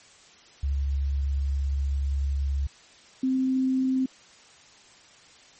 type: tone pair in turn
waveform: sine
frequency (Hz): 69.3 / 261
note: C#2 / C4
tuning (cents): 0 / -4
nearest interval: octave + major seventh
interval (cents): 2296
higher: second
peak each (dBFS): -23 / -21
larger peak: second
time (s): 0.63-2.67 / 3.23-4.06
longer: first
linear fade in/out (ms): 5
effects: white hiss -53 dBFS RMS until 5.59 s + MP3 32 kbps